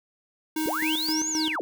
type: noise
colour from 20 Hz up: blue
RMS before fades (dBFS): -36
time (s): 0.56-1.14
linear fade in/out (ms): 20
type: tone with tremolo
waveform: square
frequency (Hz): 313.3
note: D#4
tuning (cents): +12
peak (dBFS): -26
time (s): 0.56-1.56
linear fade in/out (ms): 5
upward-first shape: square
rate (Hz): 3.8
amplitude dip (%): 65
type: linear two-way sweep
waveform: sine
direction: up then down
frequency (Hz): 251.6 to 7010 to 251.6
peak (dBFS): -26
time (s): 0.66-1.61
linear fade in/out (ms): 0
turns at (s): 1.3
effects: none